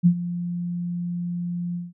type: tone with ADSR envelope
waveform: sine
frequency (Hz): 174.61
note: F3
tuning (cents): 0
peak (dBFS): -10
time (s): 0.03-1.93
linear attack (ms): 31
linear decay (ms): 77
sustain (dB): -15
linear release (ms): 180
effects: none